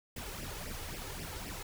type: noise with flanger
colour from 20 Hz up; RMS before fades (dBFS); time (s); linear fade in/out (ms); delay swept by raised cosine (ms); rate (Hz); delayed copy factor
pink; -42; 0.16-1.63; 5; 0.37 to 2.37; 3.8; +0.7
effects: none